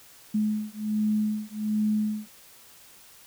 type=beating tone pair; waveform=sine; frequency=212.4 / 213.7 Hz; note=G#3 / G#3; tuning=+39 / +50 cents; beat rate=1.3 Hz; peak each=-27 dBFS; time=0.34-2.28 s; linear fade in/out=10 ms; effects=white hiss -52 dBFS RMS until 3.26 s